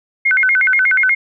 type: tone with vibrato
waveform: sine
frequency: 1800 Hz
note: A6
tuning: 39 cents sharp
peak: -10 dBFS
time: 0.25-1.15 s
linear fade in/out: 10 ms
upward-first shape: square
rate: 8.3 Hz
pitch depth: 300 cents each way
effects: none